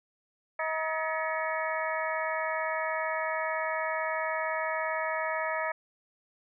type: harmonic tone with a mistuned harmonic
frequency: 317.8 Hz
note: D#4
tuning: 37 cents sharp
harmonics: 2 / 3 / 4 / 5 / 6 / 7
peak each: -33 / -35 / -36 / -37 / -38 / -38 dBFS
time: 0.59-5.72 s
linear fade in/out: 5 ms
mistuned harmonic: 5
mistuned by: +120 cents
effects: none